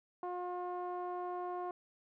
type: tone with low-pass filter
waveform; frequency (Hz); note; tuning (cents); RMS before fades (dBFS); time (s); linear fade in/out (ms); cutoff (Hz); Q
sawtooth; 357.6; F4; +41; -40; 0.23-1.71; 2; 910; 6.4
effects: none